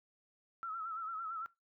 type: tone with vibrato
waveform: sine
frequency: 1318.5 Hz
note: E6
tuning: in tune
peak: -38 dBFS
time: 0.63-1.46 s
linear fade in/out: 0 ms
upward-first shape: sine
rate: 8.9 Hz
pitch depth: 69 cents each way
effects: noise-tail reverb RT60 0.2 s tail -19 dB re dry